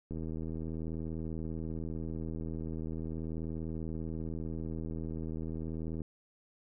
click train, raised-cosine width 3 ms, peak -27 dBFS, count 476, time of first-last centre 0.11-6.018 s, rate 80.4 Hz, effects none

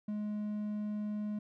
triangle tone, 209.9 Hz, G#3, 19 cents sharp, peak -32 dBFS, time 0.08-1.39 s, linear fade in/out 5 ms, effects none

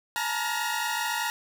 sawtooth tone cluster, 853 / 906 / 954 / 1415 / 1883 Hz, G#5 / A#5 / A#5 / F6 / A#6, +46 / -50 / +40 / +22 / +17 cents, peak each -30 dBFS, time 0.16-1.3 s, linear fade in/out 0 ms, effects none

